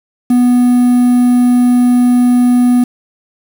triangle tone with quantisation, 246 Hz, B3, 7 cents flat, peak -4 dBFS, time 0.3-2.84 s, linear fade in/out 5 ms, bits 5, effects none

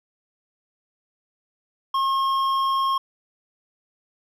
triangle tone with hard clipping, 1077 Hz, C6, 50 cents sharp, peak -21 dBFS, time 1.94-2.98 s, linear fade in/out 5 ms, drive 11 dB, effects none

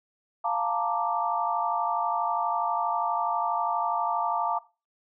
sine chord, Bb major seventh, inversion second, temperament equal, 698.5 / 880 / 932.3 / 1174.7 Hz, F5 / A5 / Bb5 / D6, 0 / 0 / 0 / 0 cents, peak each -30 dBFS, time 0.44-4.59 s, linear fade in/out 10 ms, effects noise-tail reverb RT60 0.3 s tail -19 dB re dry

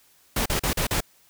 pink noise bursts, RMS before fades -24 dBFS, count 5, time 0.36-1.006 s, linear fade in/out 5 ms, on 98 ms, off 39 ms, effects white hiss -59 dBFS RMS until 1.29 s

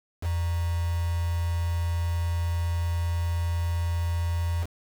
sine tone with quantisation, 85.1 Hz, F2, 44 cents flat, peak -24 dBFS, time 0.21-4.67 s, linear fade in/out 50 ms, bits 6, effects none

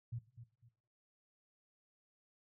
sine tone with echo, 117.8 Hz, A#2, 19 cents sharp, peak -39 dBFS, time 0.12-0.19 s, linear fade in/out 10 ms, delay 250 ms, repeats 2, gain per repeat -11 dB, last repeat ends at 0.69 s, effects noise-tail reverb RT60 0.6 s tail -17 dB re dry

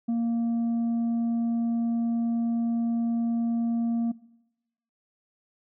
sine tone with tanh clipping, 232.4 Hz, A#3, 5 cents flat, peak -24 dBFS, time 0.08-4.12 s, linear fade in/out 10 ms, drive 3 dB, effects noise-tail reverb RT60 0.9 s tail -21 dB re dry

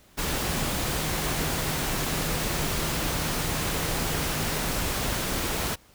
sine tone in noise, 155.56 Hz, D#3, in tune, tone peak -36 dBFS, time 0.47-4.72 s, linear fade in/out 20 ms, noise pink, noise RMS -28 dBFS, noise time 0.17-5.76 s, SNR -11 dB, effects pink hiss -57 dBFS RMS until 5.94 s

